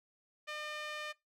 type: tone with band-pass filter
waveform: sawtooth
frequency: 604 Hz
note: D5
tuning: 48 cents sharp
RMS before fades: -42 dBFS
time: 0.47-1.13 s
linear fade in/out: 20 ms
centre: 2400 Hz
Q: 1.2
effects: noise-tail reverb RT60 0.2 s tail -21 dB re dry